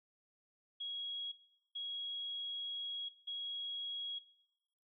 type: tone bursts at uneven times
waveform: sine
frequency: 3311 Hz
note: G#7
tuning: 6 cents flat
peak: -39 dBFS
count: 3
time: 0.8-1.32 / 1.75-3.09 / 3.27-4.19 s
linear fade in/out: 10 ms
effects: noise-tail reverb RT60 1.0 s tail -20 dB re dry